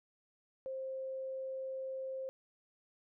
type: tone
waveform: sine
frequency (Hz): 528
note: C5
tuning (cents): +16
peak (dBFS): -38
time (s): 0.66-2.29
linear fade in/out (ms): 0
effects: none